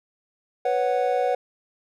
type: chord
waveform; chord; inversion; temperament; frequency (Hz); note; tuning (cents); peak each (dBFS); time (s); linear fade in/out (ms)
triangle; B suspended second; none; equal; 493.9 / 554.4 / 740; B4 / C#5 / F#5; 0 / 0 / 0; -22 / -24 / -22; 0.65-1.35; 5
effects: none